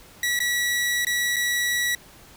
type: tone with dropouts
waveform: sawtooth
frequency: 1938 Hz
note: B6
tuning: 33 cents flat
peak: -18 dBFS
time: 0.23-1.95 s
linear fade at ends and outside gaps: 2 ms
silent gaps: 0.391-0.402 / 1.049-1.068 / 1.361-1.365 s
effects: pink hiss -49 dBFS RMS until 2.36 s